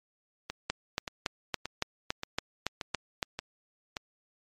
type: two click trains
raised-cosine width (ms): 0.2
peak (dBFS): -17 / -11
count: 7 / 10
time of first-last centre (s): 0.5-3.968 / 0.7-3.228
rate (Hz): 1.73 / 3.56
effects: MP3 64 kbps